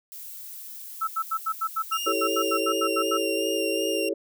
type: noise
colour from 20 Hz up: violet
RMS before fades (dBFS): -40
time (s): 0.12-2.6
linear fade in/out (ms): 0
type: tone bursts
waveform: sine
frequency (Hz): 1318.5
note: E6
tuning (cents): 0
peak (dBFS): -23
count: 15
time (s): 1.01-3.175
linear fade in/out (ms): 10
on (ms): 65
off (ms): 85
type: tone with vibrato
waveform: sawtooth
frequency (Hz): 2794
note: F7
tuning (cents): 0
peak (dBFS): -26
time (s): 1.92-4.09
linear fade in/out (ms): 5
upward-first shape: sine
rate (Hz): 2.7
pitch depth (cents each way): 19
type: chord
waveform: sine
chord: A dominant seventh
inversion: second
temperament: equal with one note detuned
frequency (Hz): 329.6 / 392 / 443.8 / 554.4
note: E4 / G4 / A4 / C#5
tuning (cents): 0 / 0 / +15 / 0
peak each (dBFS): -30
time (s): 2.06-4.14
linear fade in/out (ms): 10
effects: none